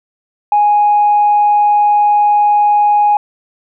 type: tone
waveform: sine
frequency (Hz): 830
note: G#5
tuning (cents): -1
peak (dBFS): -6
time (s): 0.52-3.17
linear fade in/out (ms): 2
effects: tanh soft clip ceiling -3 dBFS